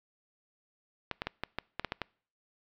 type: clicks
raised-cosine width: 0.3 ms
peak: -16 dBFS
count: 9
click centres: 1.113 / 1.219 / 1.27 / 1.436 / 1.586 / 1.796 / 1.847 / 1.921 / 2.017 s
effects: noise-tail reverb RT60 0.5 s tail -26 dB re dry + low-pass 5000 Hz 12 dB/octave